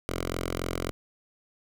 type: tone with notch filter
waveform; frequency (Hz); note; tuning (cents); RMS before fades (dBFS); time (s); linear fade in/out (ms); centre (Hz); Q
5% pulse; 43.65; F1; 0; -32; 0.09-0.91; 0; 180; 1.4
effects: none